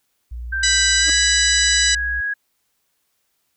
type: tone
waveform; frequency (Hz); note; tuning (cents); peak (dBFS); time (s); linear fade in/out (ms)
sine; 59.4; A#1; +33; -27; 0.31-2.21; 10
type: tone with pitch glide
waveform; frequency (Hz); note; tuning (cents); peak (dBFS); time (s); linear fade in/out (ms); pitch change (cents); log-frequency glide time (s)
sine; 1568 to 1656.4; G6 to G#6; 0 to -5; -20; 0.52-2.34; 10; +95; 0.99-1.12
type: harmonic tone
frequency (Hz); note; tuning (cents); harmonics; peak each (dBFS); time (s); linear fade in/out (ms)
987.8; B5; 0; 2 / 3 / 4 / 5 / 6 / 7 / 8; -23 / -25 / -20 / -23 / -23 / -29 / -21; 0.63-1.95; 5
type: tone with exponential growth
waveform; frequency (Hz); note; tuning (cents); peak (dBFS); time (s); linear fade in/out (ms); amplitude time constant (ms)
35% pulse; 304.8; D#4; -36; -24; 1.01-1.1; 1; 18
effects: white hiss -69 dBFS RMS until 3.56 s